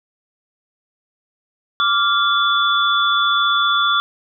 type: tone cluster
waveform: sine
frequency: 1169 / 1390 / 3458 Hz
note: D6 / F6 / A7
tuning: -8 / -9 / -31 cents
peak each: -18 dBFS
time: 1.8-4 s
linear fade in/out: 0 ms
effects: none